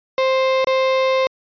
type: tone with dropouts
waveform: 35% pulse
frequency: 525 Hz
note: C5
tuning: 6 cents sharp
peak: -13 dBFS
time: 0.18-1.27 s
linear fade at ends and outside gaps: 1 ms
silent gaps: 0.645-0.671 s
effects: resampled to 11025 Hz